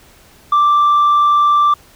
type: tone with tanh clipping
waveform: sine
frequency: 1174.7 Hz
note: D6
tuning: in tune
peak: -9 dBFS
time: 0.52-1.74 s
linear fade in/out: 5 ms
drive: 1 dB
effects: pink hiss -46 dBFS RMS until 1.95 s